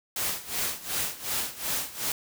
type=noise with tremolo; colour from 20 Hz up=white; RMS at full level=-28 dBFS; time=0.16-2.12 s; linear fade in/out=2 ms; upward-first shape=sine; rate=2.7 Hz; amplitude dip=85%; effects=none

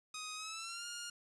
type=tone with pitch glide; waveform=10% pulse; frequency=1253 to 1414.6 Hz; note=D#6 to F6; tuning=+12 to +22 cents; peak=-34 dBFS; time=0.14-1.1 s; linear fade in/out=5 ms; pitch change=+210 cents; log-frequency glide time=0.35-0.86 s; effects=resampled to 24000 Hz + 10-bit

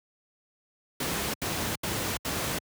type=noise bursts; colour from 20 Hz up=pink; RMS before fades=-30 dBFS; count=4; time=1-2.588 s; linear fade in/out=5 ms; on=340 ms; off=76 ms; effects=high-pass 80 Hz 12 dB/octave

